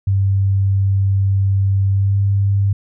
sine tone with pitch glide, 97.7 to 99.35 Hz, G2 to G2, -5 to +24 cents, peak -12 dBFS, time 0.07-2.73 s, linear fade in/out 5 ms, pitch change +29 cents, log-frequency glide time 1.9-2.18 s, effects none

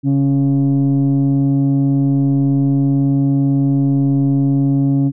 sine tone pair together, 138.45 / 276.6 Hz, C#3 / C#4, -2 / -4 cents, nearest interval octave, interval 1198 cents, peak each -12 dBFS, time 0.03-5.12 s, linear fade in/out 50 ms, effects tanh soft clip ceiling -8 dBFS

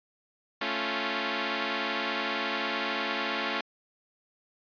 5% pulse chord, A augmented, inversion none, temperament equal, 220 / 277.2 / 349.2 Hz, A3 / C#4 / E#4, 0 / 0 / 0 cents, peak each -22 / -21 / -22 dBFS, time 0.61-3.61 s, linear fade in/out 5 ms, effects resampled to 11025 Hz

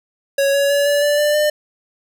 square tone with pitch steps, 554.4 / 561.8 / 569.3 / 576.9 / 584.7 / 592.5 / 600.4 Hz, C#5 / C#5 / C#5 / D5 / D5 / D5 / D5, 0 / +23 / +46 / -31 / -8 / +15 / +38 cents, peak -14 dBFS, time 0.38-1.5 s, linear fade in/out 5 ms, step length 160 ms, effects none

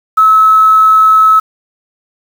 sine tone with quantisation, 1295 Hz, E6, 31 cents flat, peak -3 dBFS, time 0.17-1.4 s, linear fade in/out 10 ms, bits 5, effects none

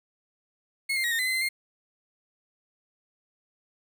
35% pulse tone with pitch steps, 2175 / 2101 / 1899 / 1837 / 2026 / 2052 / 2064 / 2118 Hz, C#7 / C7 / A#6 / A#6 / B6 / C7 / C7 / C7, -33 / +7 / +32 / -26 / +44 / -34 / -24 / +21 cents, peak -23 dBFS, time 0.89-1.49 s, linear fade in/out 10 ms, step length 75 ms, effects 10-bit

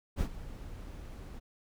brown noise with ADSR envelope, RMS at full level -29 dBFS, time 0.16-1.4 s, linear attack 49 ms, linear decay 71 ms, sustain -15 dB, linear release 21 ms, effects none

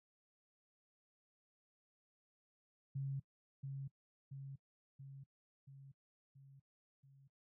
sine tone with echo, 136.9 Hz, C#3, 21 cents flat, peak -38 dBFS, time 2.95-3.2 s, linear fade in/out 10 ms, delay 680 ms, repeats 6, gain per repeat -4 dB, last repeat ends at 7.28 s, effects noise-tail reverb RT60 0.1 s tail -21 dB re dry

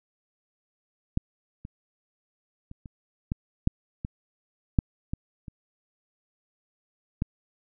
clicks, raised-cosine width 5 ms, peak -11 / -26 / -29 / -29 / -15 / -8 / -19 / -7 / -17 / -27 / -13 dBFS, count 11, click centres 1.174 / 1.651 / 2.714 / 2.858 / 3.319 / 3.674 / 4.049 / 4.788 / 5.135 / 5.482 / 7.221 s, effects none

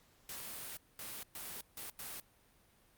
white noise bursts at uneven times, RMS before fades -45 dBFS, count 5, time 0.29-0.77 / 0.99-1.23 / 1.35-1.61 / 1.77-1.9 / 1.99-2.2 s, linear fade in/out 2 ms, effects pink hiss -68 dBFS RMS until 2.97 s + Opus 48 kbps

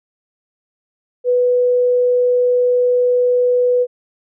sine tone, 493.9 Hz, B4, in tune, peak -11 dBFS, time 1.24-3.87 s, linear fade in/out 50 ms, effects none

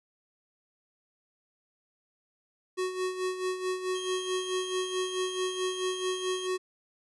square tone with tremolo, 370 Hz, F#4, in tune, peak -28 dBFS, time 2.77-6.58 s, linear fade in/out 20 ms, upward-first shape sine, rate 4.6 Hz, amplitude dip 65%
sawtooth tone, 3219 Hz, G7, 45 cents sharp, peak -34 dBFS, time 3.94-6.48 s, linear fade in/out 20 ms
effects resampled to 24000 Hz

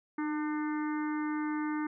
harmonic tone with a mistuned harmonic, 300.1 Hz, D4, 38 cents sharp, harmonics 1 / 3 / 4 / 5 / 6 / 7, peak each -31 / -41 / -43 / -45 / -47 / -48 dBFS, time 0.18-1.87 s, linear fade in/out 5 ms, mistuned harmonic 1, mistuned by +26 cents, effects none

